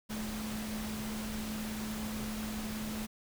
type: tone in noise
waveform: sine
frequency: 215.8 Hz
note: A3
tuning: 33 cents flat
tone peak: -37 dBFS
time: 0.09-3.07 s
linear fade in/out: 20 ms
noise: pink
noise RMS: -42 dBFS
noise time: 0.09-3.07 s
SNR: +2 dB
effects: none